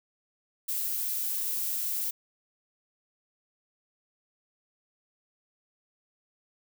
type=noise; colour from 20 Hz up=violet; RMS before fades=-31 dBFS; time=0.68-2.11 s; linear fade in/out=10 ms; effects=none